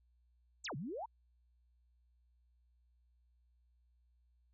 sine exponential two-way sweep, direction down then up, 8372 to 123.47 to 989 Hz, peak -40 dBFS, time 0.64-1.06 s, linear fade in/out 10 ms, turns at 0.76 s, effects added 60 Hz sine -69 dBFS peak until 4.53 s

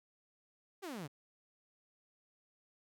sawtooth exponential sweep, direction down, 416.4 to 130.81 Hz, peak -38 dBFS, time 0.82-1.08 s, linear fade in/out 20 ms, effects none

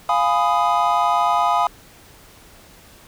triangle chord, F half-diminished seventh, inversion none, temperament equal with one note detuned, 698.5 / 830.6 / 999.2 / 1244.5 Hz, F5 / Ab5 / Cb6 / Eb6, 0 / 0 / +20 / 0 cents, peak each -19 dBFS, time 0.09-1.67 s, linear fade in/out 2 ms, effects pink hiss -47 dBFS RMS until 3.07 s

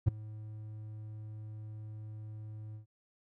triangle tone with ADSR envelope, 107.7 Hz, A2, 37 cents flat, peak -17 dBFS, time 0.06-2.86 s, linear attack 21 ms, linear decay 10 ms, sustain -23 dB, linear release 110 ms, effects none

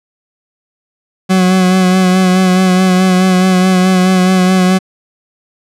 40% pulse tone with vibrato, 185.1 Hz, F#3, 1 cent sharp, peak -6 dBFS, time 1.29-4.79 s, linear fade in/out 20 ms, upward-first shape sine, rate 4.7 Hz, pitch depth 29 cents each way, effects low-pass 10000 Hz 12 dB/octave

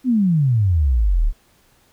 sine exponential sweep, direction down, 266.5 to 32.99 Hz, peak -13 dBFS, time 0.04-1.33 s, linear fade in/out 50 ms, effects pink hiss -57 dBFS RMS until 1.92 s

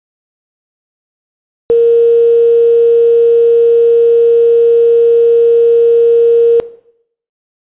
sine tone with quantisation, 466.2 Hz, A#4, in tune, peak -4 dBFS, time 1.7-6.6 s, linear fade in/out 0 ms, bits 4, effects noise-tail reverb RT60 0.7 s tail -18 dB re dry + resampled to 8000 Hz

